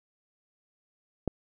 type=click; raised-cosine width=2 ms; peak=-14 dBFS; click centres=1.277 s; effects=none